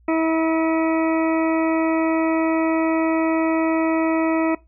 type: harmonic tone with a mistuned harmonic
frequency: 323.1 Hz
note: E4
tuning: 35 cents flat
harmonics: 1 / 2 / 3 / 4 / 6 / 7 / 8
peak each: -18 / -24 / -28 / -30 / -34 / -35 / -36 dBFS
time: 0.08-4.55 s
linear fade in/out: 5 ms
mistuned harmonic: 8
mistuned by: -47 cents
effects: noise-tail reverb RT60 0.2 s tail -20 dB re dry + added 59 Hz sine -51 dBFS peak until 4.67 s